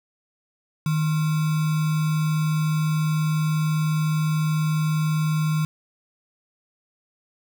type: tone with sample-and-hold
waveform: sine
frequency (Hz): 155.7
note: D#3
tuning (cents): +2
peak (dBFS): -19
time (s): 0.86-5.65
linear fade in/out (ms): 2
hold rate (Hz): 1225
effects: none